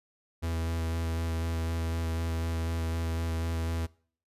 45% pulse tone with vibrato, 82.41 Hz, E2, in tune, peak -29 dBFS, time 0.42-3.87 s, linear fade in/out 20 ms, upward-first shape square, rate 4 Hz, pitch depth 11 cents each way, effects noise-tail reverb RT60 0.5 s tail -23 dB re dry + resampled to 32000 Hz

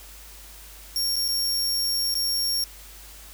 sawtooth tone with dropouts, 5530 Hz, F8, 18 cents flat, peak -20 dBFS, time 0.96-2.64 s, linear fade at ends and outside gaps 1 ms, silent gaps 1.158-1.164 / 1.281-1.286 / 2.142-2.153 s, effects added 50 Hz sine -46 dBFS peak until 3.33 s + white hiss -46 dBFS RMS until 3.33 s

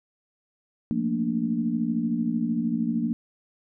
sine chord, Bb major seventh, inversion second, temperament equal, 174.61 / 220 / 233.1 / 293.7 Hz, F3 / A3 / Bb3 / D4, 0 / 0 / 0 / 0 cents, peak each -31 / -31 / -25 / -31 dBFS, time 0.91-3.13 s, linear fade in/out 0 ms, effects none

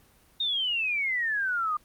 sine exponential sweep, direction down, 3729 to 1194 Hz, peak -25 dBFS, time 0.4-1.77 s, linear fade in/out 5 ms, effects pink hiss -60 dBFS RMS until 1.84 s + Opus 24 kbps

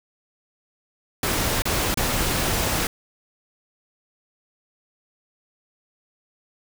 pink noise with dropouts, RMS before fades -23 dBFS, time 1.23-2.87 s, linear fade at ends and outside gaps 2 ms, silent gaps 1.621-1.654 / 1.943-1.973 s, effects none

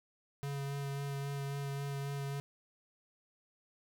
square tone with vibrato, 140 Hz, C#3, 18 cents sharp, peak -37 dBFS, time 0.43-2.4 s, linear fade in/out 0 ms, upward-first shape sine, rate 3.7 Hz, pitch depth 14 cents each way, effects 13-bit

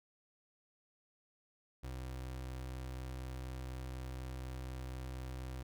30% pulse tone, 64.1 Hz, C2, 35 cents flat, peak -39 dBFS, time 1.83-5.63 s, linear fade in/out 10 ms, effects none

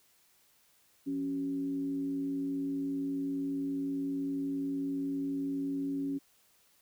sine tone with frequency modulation, 277.2 Hz, C#4, in tune, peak -31 dBFS, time 1.06-6.19 s, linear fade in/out 20 ms, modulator 105 Hz, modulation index 0.36, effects white hiss -67 dBFS RMS until 6.81 s

